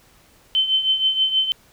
sine tone with tremolo, 3075 Hz, G7, 34 cents flat, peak -13 dBFS, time 0.55-1.52 s, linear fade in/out 0 ms, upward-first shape triangle, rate 6.3 Hz, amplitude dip 75%, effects pink hiss -54 dBFS RMS until 1.72 s

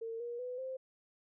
sine tone with pitch steps, 454.7 / 476.2 / 498.7 / 522.3 Hz, A#4 / A#4 / B4 / C5, -43 / +37 / +17 / -3 cents, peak -38 dBFS, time 0.01-0.77 s, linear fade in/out 10 ms, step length 190 ms, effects none

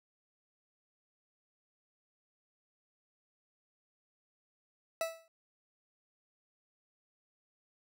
40% pulse tone with exponential decay, 655 Hz, E5, 11 cents flat, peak -28 dBFS, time 5.01-5.28 s, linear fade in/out 1 ms, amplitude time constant 57 ms, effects none

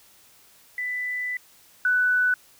sine tone pair in turn, 1990 / 1490.8 Hz, B6 / F#6, +13 / +13 cents, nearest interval perfect fourth, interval 500 cents, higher first, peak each -26 / -18 dBFS, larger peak second, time 0.78-1.37 / 1.85-2.34 s, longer first, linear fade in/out 2 ms, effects white hiss -55 dBFS RMS until 2.59 s

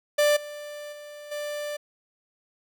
45% pulse tone with level steps, 590 Hz, D5, 8 cents sharp, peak -18 / -36 / -40 / -30 dBFS, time 0.18-1.77 s, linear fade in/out 10 ms, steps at 0.36 / 0.92 / 1.31 s, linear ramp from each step 10 ms, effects none

